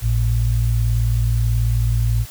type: tone pair together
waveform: sine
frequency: 55.34 / 113.8 Hz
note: A1 / A#2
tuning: +11 / -41 cents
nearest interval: octave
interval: 1248 cents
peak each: -18 / -17 dBFS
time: 0.01-2.26 s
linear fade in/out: 50 ms
effects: white hiss -39 dBFS RMS until 2.3 s